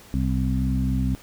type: harmonic tone with a mistuned harmonic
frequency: 64.3 Hz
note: C2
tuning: 30 cents flat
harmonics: 1 / 2 / 3 / 4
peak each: -24 / -26 / -27 / -27 dBFS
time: 0.14-1.15 s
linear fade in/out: 0 ms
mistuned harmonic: 1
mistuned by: -21 cents
effects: pink hiss -48 dBFS RMS until 1.22 s